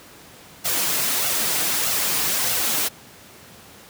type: noise with flanger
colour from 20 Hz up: white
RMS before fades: -22 dBFS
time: 0.64-2.89 s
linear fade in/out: 20 ms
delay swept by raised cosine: 1.4 to 6.8 ms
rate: 1.6 Hz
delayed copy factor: +0.55
effects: pink hiss -45 dBFS RMS until 3.89 s + high-pass 100 Hz 12 dB/octave